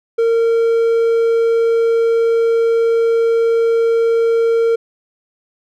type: tone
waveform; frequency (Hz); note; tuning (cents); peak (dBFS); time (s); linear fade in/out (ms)
triangle; 459.2; A#4; -26; -9; 0.18-4.76; 10
effects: none